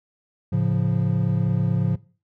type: chord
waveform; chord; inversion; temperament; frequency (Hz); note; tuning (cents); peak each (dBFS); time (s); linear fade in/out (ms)
triangle; A augmented; none; equal with one note detuned; 109.3 / 138.59 / 174.61; A2 / C#3 / E#3; -11 / 0 / 0; -21; 0.52-1.96; 10
effects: noise-tail reverb RT60 0.4 s tail -21 dB re dry